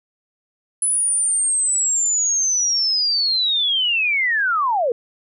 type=linear sweep; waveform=sine; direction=down; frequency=10080 to 442.8 Hz; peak=-16 dBFS; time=0.82-4.92 s; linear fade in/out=2 ms; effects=none